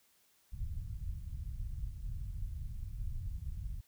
pink low-pass noise, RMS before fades -40 dBFS, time 0.52-3.81 s, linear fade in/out 10 ms, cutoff 110 Hz, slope 24 dB/octave, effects white hiss -70 dBFS RMS until 3.87 s

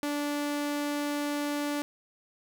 sawtooth tone, 291.2 Hz, D4, 15 cents flat, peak -25 dBFS, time 0.03-1.82 s, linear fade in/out 0 ms, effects none

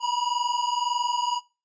square tone pair together, 957 / 978.8 Hz, A#5 / B5, +45 / -16 cents, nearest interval unison, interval 39 cents, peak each -27 / -28 dBFS, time 0-1.41 s, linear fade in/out 50 ms, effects noise-tail reverb RT60 0.3 s tail -20 dB re dry + resampled to 16000 Hz

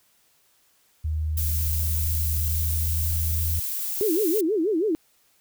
sine tone with pitch glide, 77.78 to 80.24 Hz, D#2 to E2, 0 to -46 cents, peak -23 dBFS, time 1.04-3.6 s, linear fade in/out 10 ms, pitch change +54 cents, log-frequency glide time 1.5-3.24 s
violet noise, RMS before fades -29 dBFS, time 1.37-4.41 s, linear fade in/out 5 ms
sine tone with vibrato, 372.2 Hz, F#4, 10 cents sharp, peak -20 dBFS, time 4.01-4.95 s, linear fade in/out 0 ms, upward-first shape sine, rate 6.2 Hz, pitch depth 300 cents each way
effects white hiss -63 dBFS RMS until 5.4 s

